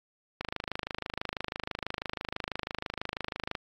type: click train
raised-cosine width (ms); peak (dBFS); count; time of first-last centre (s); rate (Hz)
0.3; -16; 83; 0.41-3.552; 26.1
effects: AAC 64 kbps